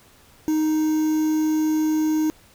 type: tone with quantisation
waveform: triangle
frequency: 311.1 Hz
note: D#4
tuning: in tune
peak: -16 dBFS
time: 0.48-2.3 s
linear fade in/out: 0 ms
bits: 6
effects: pink hiss -53 dBFS RMS until 2.54 s